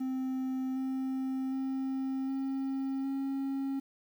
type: tone with pitch steps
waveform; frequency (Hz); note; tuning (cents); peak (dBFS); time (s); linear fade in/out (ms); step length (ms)
triangle; 260.7 / 263.4 / 266.2 / 269 / 271.8; C4 / C4 / C4 / C4 / C#4; -6 / +12 / +30 / +48 / -34; -29; 0-3.8; 10; 760
effects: 10-bit